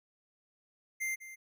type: tone with echo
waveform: square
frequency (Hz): 2093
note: C7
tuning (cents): 0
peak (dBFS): -33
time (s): 1-1.16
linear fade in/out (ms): 20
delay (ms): 200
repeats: 1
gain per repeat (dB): -13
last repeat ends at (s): 1.36
effects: none